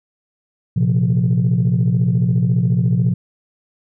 sine chord, Bb suspended second, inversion none, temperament equal, 116.54 / 130.81 / 174.61 Hz, Bb2 / C3 / F3, 0 / 0 / 0 cents, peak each -16 dBFS, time 0.76-3.14 s, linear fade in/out 10 ms, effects tanh soft clip ceiling -8 dBFS

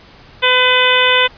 harmonic tone, 504 Hz, B4, 35 cents sharp, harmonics 1 / 2 / 3 / 4 / 5 / 6 / 7, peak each -17 / -17 / -17 / -17 / -17 / -17 / -17 dBFS, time 0.42-1.28 s, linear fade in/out 20 ms, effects pink hiss -42 dBFS RMS until 1.37 s + resampled to 11025 Hz

